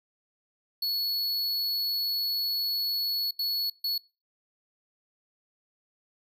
square tone bursts at uneven times, 4393 Hz, C#8, 16 cents flat, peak -27 dBFS, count 3, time 0.82-3.31 / 3.39-3.7 / 3.84-3.98 s, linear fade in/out 5 ms, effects noise-tail reverb RT60 0.3 s tail -22 dB re dry

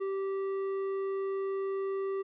sine tone with tanh clipping, 389.1 Hz, G4, 13 cents flat, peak -32 dBFS, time 0-2.23 s, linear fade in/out 20 ms, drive 9 dB, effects none

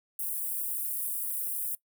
white high-pass noise, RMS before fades -33 dBFS, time 0.19-1.75 s, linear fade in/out 2 ms, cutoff 9100 Hz, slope 48 dB/octave, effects noise-tail reverb RT60 0.1 s tail -20 dB re dry

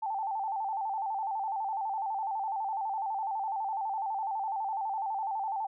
sine tone with vibrato, 830.6 Hz, G#5, in tune, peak -30 dBFS, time 0.02-5.67 s, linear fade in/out 10 ms, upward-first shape square, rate 12 Hz, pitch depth 100 cents each way, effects none

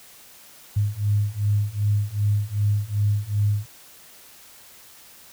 sine beating tone pair, 102 / 104.6 Hz, G#2 / G#2, -31 / +13 cents, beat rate 2.6 Hz, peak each -23 / -22 dBFS, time 0.76-3.66 s, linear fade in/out 10 ms, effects white hiss -48 dBFS RMS until 5.32 s

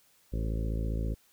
harmonic tone with a mistuned harmonic, 55 Hz, A1, in tune, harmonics 1 / 2 / 3 / 4 / 5 / 6 / 7 / 8 / 9 / 10, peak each -30 / -36 / -40 / -42 / -44 / -46 / -47 / -48 / -49 / -50 dBFS, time 0.32-1.15 s, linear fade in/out 20 ms, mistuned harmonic 9, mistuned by +16 cents, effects white hiss -65 dBFS RMS until 1.32 s

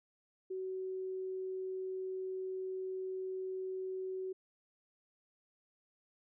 sine tone, 375.8 Hz, F#4, 27 cents sharp, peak -37 dBFS, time 0.5-4.33 s, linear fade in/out 10 ms, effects none

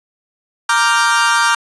40% pulse chord, G minor seventh, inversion first, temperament equal, 932.3 / 1174.7 / 1396.9 / 1568 Hz, Bb5 / D6 / F6 / G6, 0 / 0 / 0 / 0 cents, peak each -16 dBFS, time 0.69-1.55 s, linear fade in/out 5 ms, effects resampled to 22050 Hz + 7-bit

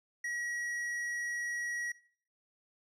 triangle tone with tanh clipping, 1913 Hz, A#6, 44 cents sharp, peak -36 dBFS, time 0.24-1.92 s, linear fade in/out 5 ms, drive 16 dB, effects noise-tail reverb RT60 0.5 s tail -20 dB re dry + low-pass 11000 Hz 12 dB/octave

